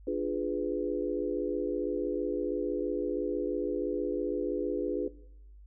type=chord; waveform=sine; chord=D diminished seventh; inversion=none; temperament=equal with one note detuned; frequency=293.7 / 349.2 / 415.3 / 498.2 Hz; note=D4 / F4 / Ab4 / Cb5; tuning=0 / 0 / 0 / +15 cents; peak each=-34 dBFS; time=0.07-5.08 s; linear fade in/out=5 ms; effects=noise-tail reverb RT60 0.8 s tail -18 dB re dry + added 50 Hz sine -49 dBFS peak until 5.66 s